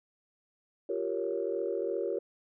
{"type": "chord", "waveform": "sine", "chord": "G half-diminished seventh", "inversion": "third", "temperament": "equal", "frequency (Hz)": [349.2, 392, 466.2, 554.4], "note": ["F4", "G4", "Bb4", "Db5"], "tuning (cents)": [0, 0, 0, 0], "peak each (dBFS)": [-36, -34, -34, -36], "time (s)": [0.89, 2.19], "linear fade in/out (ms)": 5, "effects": ["tanh soft clip ceiling -19 dBFS"]}